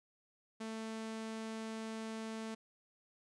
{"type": "tone", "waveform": "sawtooth", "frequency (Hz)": 221.9, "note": "A3", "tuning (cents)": 15, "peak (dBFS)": -37, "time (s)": [0.6, 2.55], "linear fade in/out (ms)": 10, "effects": ["resampled to 22050 Hz"]}